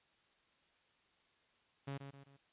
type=tone with echo; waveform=sawtooth; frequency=138.59 Hz; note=C#3; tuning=in tune; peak=-37 dBFS; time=1.87-1.98 s; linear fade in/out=10 ms; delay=130 ms; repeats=3; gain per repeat=-7 dB; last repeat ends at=2.37 s; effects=white hiss -73 dBFS RMS until 2.52 s + resampled to 8000 Hz